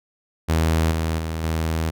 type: tone with level steps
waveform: sawtooth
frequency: 80.6 Hz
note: E2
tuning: 38 cents flat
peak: -13 / -17 / -21 / -17 dBFS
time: 0.48-1.91 s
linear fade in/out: 20 ms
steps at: 0.91 / 1.18 / 1.43 s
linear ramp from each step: 10 ms
effects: none